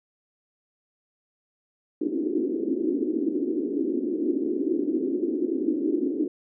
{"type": "band-pass noise", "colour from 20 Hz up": "white", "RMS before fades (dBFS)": -26, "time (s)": [2.01, 6.28], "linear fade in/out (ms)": 5, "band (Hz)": [270, 360], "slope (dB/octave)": 48, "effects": []}